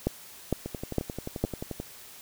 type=two click trains; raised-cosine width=2 ms; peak=-20 / -11 dBFS; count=14 / 4; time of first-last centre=0.66-1.8 / 0.07-1.44 s; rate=11.4 / 2.19 Hz; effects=white hiss -48 dBFS RMS until 2.21 s